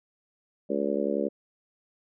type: harmonic tone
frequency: 71 Hz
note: C#2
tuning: 42 cents sharp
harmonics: 3 / 4 / 5 / 6 / 7 / 8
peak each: -32 / -32 / -32 / -32 / -32 / -32 dBFS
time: 0.69-1.29 s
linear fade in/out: 20 ms
effects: none